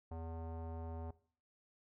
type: tone with low-pass filter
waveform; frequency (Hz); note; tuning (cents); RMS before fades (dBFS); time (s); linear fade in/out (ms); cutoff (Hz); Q
square; 82; E2; -9; -45; 0.11-1.11; 5; 810; 2.8
effects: noise-tail reverb RT60 0.5 s tail -19 dB re dry